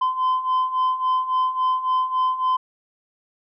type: beating tone pair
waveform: sine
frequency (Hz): 1024 / 1027.6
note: C6 / C6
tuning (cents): -38 / -32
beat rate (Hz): 3.6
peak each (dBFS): -22 / -18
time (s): 0.01-2.57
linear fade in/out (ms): 10
effects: tanh soft clip ceiling -16 dBFS